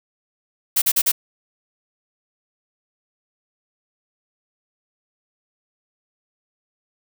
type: noise bursts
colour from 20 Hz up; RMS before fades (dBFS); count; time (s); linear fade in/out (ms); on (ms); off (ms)
blue; -17; 4; 0.76-1.119; 10; 59; 41
effects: none